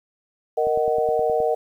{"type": "chord", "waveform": "sine", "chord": "D# minor", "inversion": "second", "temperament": "equal with one note detuned", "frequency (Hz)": [466.2, 622.3, 747.7], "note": ["A#4", "D#5", "F#5"], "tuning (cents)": [0, 0, 18], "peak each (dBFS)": [-21, -23, -24], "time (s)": [0.57, 1.55], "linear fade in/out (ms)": 10}
{"type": "click train", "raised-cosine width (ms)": 2, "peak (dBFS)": -23, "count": 8, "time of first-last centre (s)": [0.67, 1.403], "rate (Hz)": 9.55}
{"effects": ["9-bit"]}